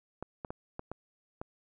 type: clicks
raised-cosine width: 1 ms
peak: -24 dBFS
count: 6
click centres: 0.226 / 0.448 / 0.505 / 0.794 / 0.916 / 1.415 s
effects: none